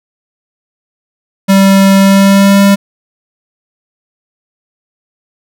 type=tone with pitch glide; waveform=square; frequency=194.7 to 198.56 Hz; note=G3 to G3; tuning=-12 to +22 cents; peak=-4 dBFS; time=1.48-2.76 s; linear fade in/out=20 ms; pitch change=+34 cents; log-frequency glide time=1.96-2.63 s; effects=none